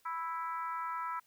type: harmonic tone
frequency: 329.6 Hz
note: E4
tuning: in tune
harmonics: 3 / 4 / 5 / 6 / 7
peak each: -38 / -38 / -50 / -51 / -55 dBFS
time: 0.05-1.2 s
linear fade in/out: 10 ms
effects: white hiss -70 dBFS RMS until 1.26 s

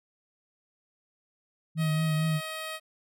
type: tone with vibrato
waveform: sine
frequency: 157 Hz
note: D#3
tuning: 16 cents sharp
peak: -24 dBFS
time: 1.75-2.41 s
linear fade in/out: 50 ms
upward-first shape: triangle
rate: 4.4 Hz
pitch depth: 58 cents each way
type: tone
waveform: 10% pulse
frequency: 632 Hz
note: D#5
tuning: 27 cents sharp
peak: -26 dBFS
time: 1.77-2.8 s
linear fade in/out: 50 ms
effects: none

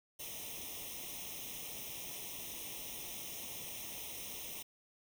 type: noise with comb filter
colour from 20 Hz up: white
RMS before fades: -45 dBFS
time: 0.19-4.63 s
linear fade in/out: 10 ms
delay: 0.33 ms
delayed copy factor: +0.95
effects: none

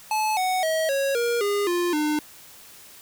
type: tone with pitch steps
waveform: square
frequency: 863 / 742.7 / 639.1 / 550 / 473.3 / 407.3 / 350.5 / 301.6 Hz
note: A5 / F#5 / D#5 / C#5 / A#4 / G#4 / F4 / D4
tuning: -34 / +6 / +46 / -14 / +26 / -34 / +6 / +46 cents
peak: -22 dBFS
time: 0.11-2.19 s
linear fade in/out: 2 ms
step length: 260 ms
effects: white hiss -47 dBFS RMS until 3.01 s

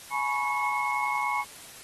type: tone cluster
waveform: sine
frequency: 846 / 976 / 1107 / 2181 Hz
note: G#5 / B5 / C#6 / C#7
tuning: +32 / -21 / -3 / -29 cents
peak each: -31 dBFS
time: 0.1-1.45 s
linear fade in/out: 50 ms
effects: white hiss -46 dBFS RMS until 1.83 s + AAC 32 kbps

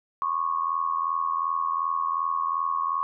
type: tone with amplitude modulation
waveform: sine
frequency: 1100 Hz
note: C#6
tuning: 14 cents flat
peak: -20 dBFS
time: 0.22-3.03 s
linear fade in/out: 0 ms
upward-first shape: sine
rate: 82.7 Hz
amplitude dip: 80%
effects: none

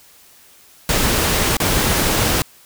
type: noise with dropouts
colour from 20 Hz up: pink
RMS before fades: -17 dBFS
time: 0.89-2.42 s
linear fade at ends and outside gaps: 1 ms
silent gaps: 1.569-1.601 s
effects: white hiss -48 dBFS RMS until 2.65 s

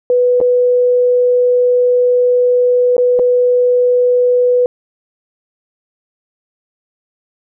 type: tone with dropouts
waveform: sine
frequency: 493.9 Hz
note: B4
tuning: in tune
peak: -8 dBFS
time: 0.1-4.66 s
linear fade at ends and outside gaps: 1 ms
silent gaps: 0.403-0.412 / 2.967-2.98 / 3.191-3.195 s
effects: none

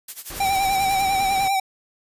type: noise with tremolo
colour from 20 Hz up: blue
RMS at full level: -31 dBFS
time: 0.08-1.02 s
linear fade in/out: 5 ms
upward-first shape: sine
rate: 11 Hz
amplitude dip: 85%
type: noise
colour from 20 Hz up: pink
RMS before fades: -34 dBFS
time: 0.3-1.48 s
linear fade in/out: 2 ms
type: tone with vibrato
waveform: square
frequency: 778 Hz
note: G5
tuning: 13 cents flat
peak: -19 dBFS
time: 0.4-1.6 s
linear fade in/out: 5 ms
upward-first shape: sine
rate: 10 Hz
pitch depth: 42 cents each way
effects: resampled to 32000 Hz

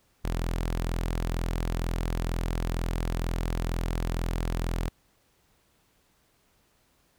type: tone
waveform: sawtooth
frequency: 42.13 Hz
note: E1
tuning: 38 cents sharp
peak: -23 dBFS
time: 0.24-4.89 s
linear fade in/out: 10 ms
effects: pink hiss -67 dBFS RMS until 7.18 s

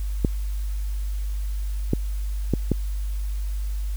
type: clicks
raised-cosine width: 3 ms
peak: -6 dBFS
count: 4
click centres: 0.248 / 1.934 / 2.537 / 2.717 s
effects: added 50 Hz sine -24 dBFS peak until 3.96 s + white hiss -48 dBFS RMS until 3.96 s

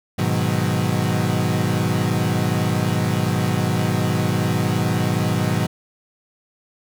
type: chord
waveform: 35% pulse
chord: G# minor seventh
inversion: none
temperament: equal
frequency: 103.83 / 123.47 / 155.56 / 185 Hz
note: G#2 / B2 / D#3 / F#3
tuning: 0 / 0 / 0 / 0 cents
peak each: -22 dBFS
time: 0.18-5.67 s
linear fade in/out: 10 ms
effects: none

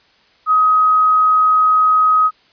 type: tone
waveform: sine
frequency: 1262 Hz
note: D#6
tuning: 24 cents sharp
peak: -9 dBFS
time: 0.46-2.31 s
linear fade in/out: 50 ms
effects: white hiss -53 dBFS RMS until 2.52 s + resampled to 11025 Hz

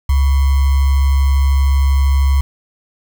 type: tone with sample-and-hold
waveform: sine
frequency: 68.6 Hz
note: C#2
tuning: 17 cents flat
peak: -9 dBFS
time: 0.09-2.41 s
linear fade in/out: 5 ms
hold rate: 1050 Hz
effects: none

